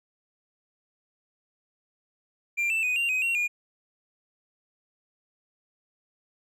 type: tone with pitch steps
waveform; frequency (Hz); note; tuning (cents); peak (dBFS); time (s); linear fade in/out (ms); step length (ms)
triangle; 2379 / 2659 / 2492 / 2773 / 2518 / 2741 / 2430; D7 / E7 / D#7 / F7 / D#7 / F7 / D#7; +22 / +14 / +2 / -13 / +20 / -33 / -42; -22; 2.57-3.48; 20; 130
effects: none